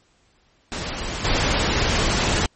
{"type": "noise with level steps", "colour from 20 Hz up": "pink", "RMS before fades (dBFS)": [-28, -20], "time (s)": [0.72, 2.46], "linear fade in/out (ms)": 0, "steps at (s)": 1.24, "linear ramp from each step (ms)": 10, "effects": ["pink hiss -61 dBFS RMS until 2.55 s", "MP3 32 kbps"]}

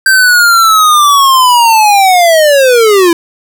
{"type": "linear sweep", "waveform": "square", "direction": "down", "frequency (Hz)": [1570, 329.6], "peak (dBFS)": -4, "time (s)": [0.06, 3.13], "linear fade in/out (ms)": 2, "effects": []}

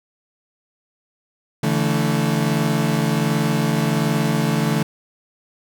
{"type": "chord", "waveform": "35% pulse", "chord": "D suspended second", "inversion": "none", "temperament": "equal with one note detuned", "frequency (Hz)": [143.48, 164.81, 220], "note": ["D3", "E3", "A3"], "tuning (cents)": [-40, 0, 0], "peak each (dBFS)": -20, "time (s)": [1.63, 4.83], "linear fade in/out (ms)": 5, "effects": []}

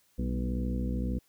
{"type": "harmonic tone with a mistuned harmonic", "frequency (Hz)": 61.74, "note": "B1", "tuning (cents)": 0, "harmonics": [1, 2, 3, 4, 5, 6, 7, 8], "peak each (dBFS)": [-31, -38, -35, -36, -43, -48, -53, -44], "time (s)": [0.18, 1.19], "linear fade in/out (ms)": 10, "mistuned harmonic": 3, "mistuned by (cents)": 76, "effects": ["white hiss -68 dBFS RMS until 1.28 s"]}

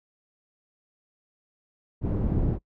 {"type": "low-pass noise", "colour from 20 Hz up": "pink", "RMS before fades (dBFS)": -25, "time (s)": [2.01, 2.59], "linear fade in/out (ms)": 50, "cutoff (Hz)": 320, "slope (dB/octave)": 12, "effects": ["noise-tail reverb RT60 0.1 s tail -24 dB re dry"]}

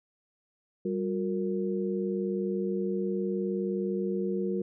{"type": "tone cluster", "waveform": "sine", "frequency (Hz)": [194.6, 362.2, 461.5], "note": ["G3", "F#4", "A#4"], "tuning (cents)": [-12, -37, -17], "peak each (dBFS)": [-31, -31, -34], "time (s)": [0.85, 4.62], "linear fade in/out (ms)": 5, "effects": []}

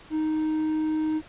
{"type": "tone", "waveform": "triangle", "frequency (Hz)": 311.3, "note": "D#4", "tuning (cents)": 1, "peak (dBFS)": -21, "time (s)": [0.1, 1.22], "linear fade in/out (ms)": 50, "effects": ["pink hiss -49 dBFS RMS until 1.28 s", "resampled to 8000 Hz"]}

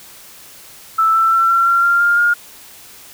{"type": "tone with pitch steps", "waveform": "sine", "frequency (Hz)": [1319, 1332.8, 1346.7, 1360.8, 1375, 1389.4, 1403.9, 1418.6], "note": ["E6", "E6", "E6", "F6", "F6", "F6", "F6", "F6"], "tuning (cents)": [1, 19, 37, -45, -27, -9, 9, 27], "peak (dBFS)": -10, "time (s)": [0.98, 2.34], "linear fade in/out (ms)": 10, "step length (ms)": 170, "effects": ["white hiss -40 dBFS RMS until 3.13 s"]}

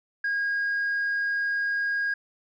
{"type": "tone", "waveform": "sine", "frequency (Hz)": 1633, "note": "G#6", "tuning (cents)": -30, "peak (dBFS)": -22, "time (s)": [0.24, 2.14], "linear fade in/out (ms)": 5, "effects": ["tanh soft clip ceiling -22 dBFS"]}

